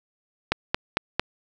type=click train; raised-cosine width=0.3 ms; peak=-4 dBFS; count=4; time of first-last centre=0.52-1.196 s; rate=4.44 Hz; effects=none